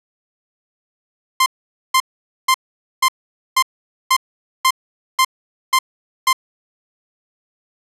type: tone bursts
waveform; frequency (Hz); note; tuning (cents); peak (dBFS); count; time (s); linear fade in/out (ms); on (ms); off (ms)
sawtooth; 1046.5; C6; 0; -7; 10; 1.4-6.33; 5; 61; 480
effects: resampled to 32000 Hz + 8-bit